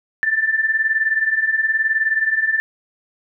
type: beating tone pair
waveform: sine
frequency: 1756 / 1775 Hz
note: A6 / A6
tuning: -4 / +15 cents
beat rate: 19 Hz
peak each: -21 / -17 dBFS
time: 0.23-2.6 s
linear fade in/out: 0 ms
effects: none